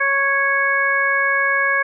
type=harmonic tone; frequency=553 Hz; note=C#5; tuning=4 cents flat; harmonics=1 / 2 / 3 / 4; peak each=-26 / -22 / -17 / -22 dBFS; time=0-1.83 s; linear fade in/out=10 ms; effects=none